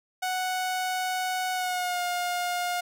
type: tone with pitch glide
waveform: sawtooth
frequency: 740 to 711.1 Hz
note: F#5 to F5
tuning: 0 to +31 cents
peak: -23 dBFS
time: 0.22-2.81 s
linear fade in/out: 10 ms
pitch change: -69 cents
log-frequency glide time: 1.53-2.01 s
effects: none